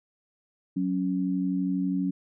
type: tone pair together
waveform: sine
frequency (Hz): 185.01 / 277.2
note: F#3 / C#4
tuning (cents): 0 / 0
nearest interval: perfect fifth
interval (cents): 700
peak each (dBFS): -27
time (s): 0.76-2.11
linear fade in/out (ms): 10
effects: none